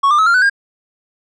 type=tone with pitch steps; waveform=triangle; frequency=1108.7 / 1195.2 / 1288.4 / 1388.8 / 1497.1 / 1613.9 Hz; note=C#6 / D6 / E6 / F6 / F#6 / G6; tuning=0 / +30 / -40 / -10 / +20 / +50 cents; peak=-7 dBFS; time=0.03-0.498 s; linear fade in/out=10 ms; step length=78 ms; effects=resampled to 22050 Hz